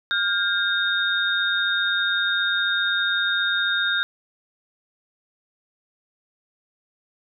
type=tone cluster; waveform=sine; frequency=1413 / 1598 / 3696 Hz; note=F6 / G6 / A#7; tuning=+20 / +33 / -16 cents; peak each=-24 dBFS; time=0.11-4.03 s; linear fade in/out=0 ms; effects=none